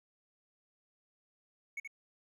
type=tone with echo; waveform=triangle; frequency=2217 Hz; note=C#7; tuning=in tune; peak=-35 dBFS; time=1.77-1.8 s; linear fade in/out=5 ms; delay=76 ms; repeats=1; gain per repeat=-5 dB; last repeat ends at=1.876 s; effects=none